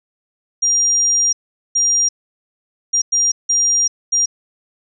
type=tone bursts at uneven times; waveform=sine; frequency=5700 Hz; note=F8; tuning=34 cents sharp; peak=-12 dBFS; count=6; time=0.62-1.33 / 1.75-2.09 / 2.93-3.02 / 3.12-3.32 / 3.49-3.88 / 4.12-4.26 s; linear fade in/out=10 ms; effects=none